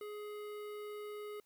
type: tone with notch filter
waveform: square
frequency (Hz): 418.5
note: G#4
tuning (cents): +13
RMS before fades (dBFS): -45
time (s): 0.01-1.4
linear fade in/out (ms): 2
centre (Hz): 6300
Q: 0.7
effects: white hiss -75 dBFS RMS until 1.45 s